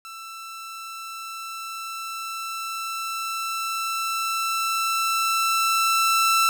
sawtooth tone with level ramp, 1333 Hz, E6, 19 cents sharp, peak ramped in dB -33 to -13 dBFS, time 0.05-6.49 s, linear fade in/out 0 ms, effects none

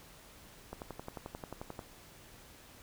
click train, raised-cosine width 1 ms, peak -27 dBFS, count 13, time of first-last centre 0.73-1.792 s, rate 11.3 Hz, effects pink hiss -56 dBFS RMS until 2.82 s

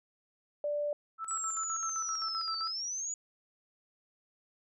sine tone, 587.3 Hz, D5, in tune, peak -30 dBFS, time 0.64-0.93 s, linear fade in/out 2 ms
sine tone with tremolo, 1318.5 Hz, E6, in tune, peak -34 dBFS, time 1.18-2.73 s, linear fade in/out 50 ms, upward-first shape square, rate 7.7 Hz, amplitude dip 65%
sine linear two-way sweep, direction down then up, 7902 to 4543 to 6930 Hz, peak -34 dBFS, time 1.28-3.14 s, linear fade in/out 2 ms, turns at 2.58 s
effects none

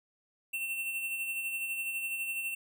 square tone with tremolo, 2700 Hz, E7, 41 cents sharp, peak -32 dBFS, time 0.53-2.55 s, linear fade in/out 10 ms, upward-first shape sine, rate 12 Hz, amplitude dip 40%, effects none

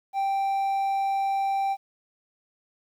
triangle tone, 784 Hz, G5, in tune, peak -21 dBFS, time 0.13-1.77 s, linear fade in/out 50 ms, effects 10-bit

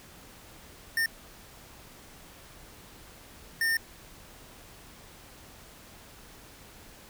square tone bursts at uneven times, 1816 Hz, A#6, 46 cents flat, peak -25 dBFS, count 2, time 0.97-1.06 / 3.61-3.77 s, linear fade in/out 2 ms, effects pink hiss -51 dBFS RMS until 7.09 s

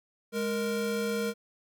square tone pair together, 207.7 / 466.2 Hz, G#3 / A#4, 0 / 0 cents, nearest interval octave + major second, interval 1400 cents, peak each -33 / -31 dBFS, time 0.32-1.34 s, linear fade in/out 50 ms, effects none

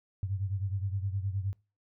sine beating tone pair, 95.6 / 105.2 Hz, G2 / G#2, -43 / +23 cents, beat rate 9.6 Hz, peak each -31 / -36 dBFS, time 0.23-1.53 s, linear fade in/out 0 ms, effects noise-tail reverb RT60 0.3 s tail -23 dB re dry

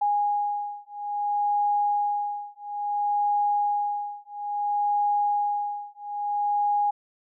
sine beating tone pair, 823 / 823.59 Hz, G#5 / G#5, -16 / -15 cents, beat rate 0.59 Hz, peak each -26 dBFS, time 0.01-6.91 s, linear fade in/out 10 ms, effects none

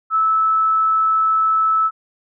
sine tone, 1307 Hz, E6, 15 cents flat, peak -13 dBFS, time 0.1-1.91 s, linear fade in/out 50 ms, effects none

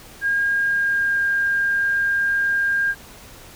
sine tone with pitch glide, 1621 to 1607 Hz, G#6 to G6, -42 to +43 cents, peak -17 dBFS, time 0.21-2.95 s, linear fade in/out 50 ms, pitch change -15 cents, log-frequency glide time 0.54-1.28 s, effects pink hiss -43 dBFS RMS until 3.55 s

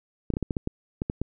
clicks, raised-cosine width 3 ms, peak -14 dBFS, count 10, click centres 0.303 / 0.338 / 0.369 / 0.427 / 0.508 / 0.568 / 0.674 / 1.019 / 1.099 / 1.216 s, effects none

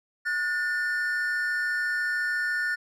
triangle tone pair together, 1453 / 1787 Hz, F#6 / A6, -32 / +26 cents, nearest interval major third, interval 358 cents, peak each -26 dBFS, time 0.25-2.76 s, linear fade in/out 20 ms, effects none

